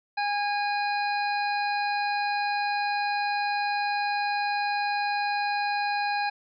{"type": "harmonic tone", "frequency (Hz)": 820, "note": "G#5", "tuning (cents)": -22, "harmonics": [1, 2, 3, 5, 6], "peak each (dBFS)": [-26, -32, -34, -37, -44], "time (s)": [0.17, 6.3], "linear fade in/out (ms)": 10, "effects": []}